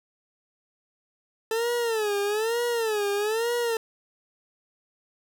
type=tone with vibrato; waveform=40% pulse; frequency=440 Hz; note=A4; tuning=in tune; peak=-23 dBFS; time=1.51-3.77 s; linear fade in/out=2 ms; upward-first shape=sine; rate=1.1 Hz; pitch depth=150 cents each way; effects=none